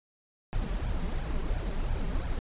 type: noise with flanger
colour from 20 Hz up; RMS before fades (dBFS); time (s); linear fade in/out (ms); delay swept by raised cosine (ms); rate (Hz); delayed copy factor
brown; -30; 0.53-2.39; 0; 1.2 to 5.2; 2.9; +0.65
effects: resampled to 8000 Hz